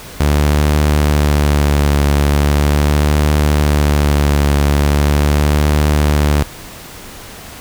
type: tone with vibrato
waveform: sawtooth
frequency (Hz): 73.2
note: D2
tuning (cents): -5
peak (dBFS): -6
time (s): 0.2-6.43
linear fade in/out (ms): 5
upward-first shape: triangle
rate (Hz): 0.4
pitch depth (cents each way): 37
effects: pink hiss -33 dBFS RMS until 7.6 s